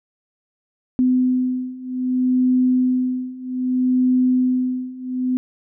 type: beating tone pair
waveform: sine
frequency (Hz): 253.4 / 254.03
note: B3 / B3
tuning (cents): +45 / +49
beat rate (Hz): 0.63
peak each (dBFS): -20 / -18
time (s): 0.99-5.37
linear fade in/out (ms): 0
effects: none